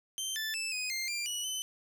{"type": "tone with pitch steps", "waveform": "20% pulse", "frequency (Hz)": [3121, 1756, 2636, 2502, 2106, 2379, 2934, 3036], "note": ["G7", "A6", "E7", "D#7", "C7", "D7", "F#7", "F#7"], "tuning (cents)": [-8, -4, -1, 9, 11, 22, -15, 44], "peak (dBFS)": -28, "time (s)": [0.18, 1.62], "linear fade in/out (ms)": 0, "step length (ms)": 180, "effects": []}